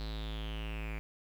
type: tone with low-pass filter sweep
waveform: square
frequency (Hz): 54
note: A1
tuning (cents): -32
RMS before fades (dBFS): -39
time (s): 0-0.99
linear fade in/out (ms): 0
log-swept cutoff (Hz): 4200 to 2300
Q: 7.6
effects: 10-bit